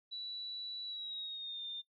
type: tone with pitch glide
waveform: sine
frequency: 3942 to 3615 Hz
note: B7 to A7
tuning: -4 to +46 cents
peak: -40 dBFS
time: 0.11-1.82 s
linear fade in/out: 20 ms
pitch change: -150 cents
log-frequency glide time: 0.85-1.63 s
effects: noise-tail reverb RT60 0.1 s tail -19 dB re dry